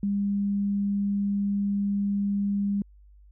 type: tone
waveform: sine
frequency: 201.1 Hz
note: G3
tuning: 44 cents sharp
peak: -23 dBFS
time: 0.03-2.82 s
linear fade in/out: 2 ms
effects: added 50 Hz sine -50 dBFS peak until 3.31 s